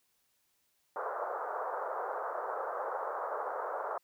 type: band-pass noise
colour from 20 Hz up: pink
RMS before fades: -37 dBFS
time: 0.96-3.98 s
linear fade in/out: 2 ms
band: 460 to 1400 Hz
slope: 48 dB/octave
effects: white hiss -75 dBFS RMS until 4.03 s